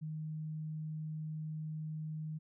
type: tone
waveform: sine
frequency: 155.56 Hz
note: D#3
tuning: in tune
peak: -38 dBFS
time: 0.01-2.39 s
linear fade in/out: 20 ms
effects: none